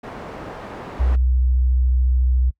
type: low-pass noise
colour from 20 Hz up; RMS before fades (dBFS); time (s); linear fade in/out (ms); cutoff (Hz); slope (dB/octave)
white; -34; 0.03-1.16; 10; 880; 12
type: tone with vibrato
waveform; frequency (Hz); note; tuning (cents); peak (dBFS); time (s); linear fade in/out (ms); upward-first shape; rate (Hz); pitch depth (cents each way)
sine; 63; B1; +35; -14; 0.99-2.51; 20; sine; 14; 16
effects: noise-tail reverb RT60 0.1 s tail -23 dB re dry